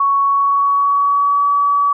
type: tone with pitch glide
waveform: sine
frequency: 1113 to 1141.6 Hz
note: C#6 to D6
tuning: +7 to -49 cents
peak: -11 dBFS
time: 0-1.93 s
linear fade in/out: 5 ms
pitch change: +44 cents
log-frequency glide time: 0.22-1.47 s
effects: none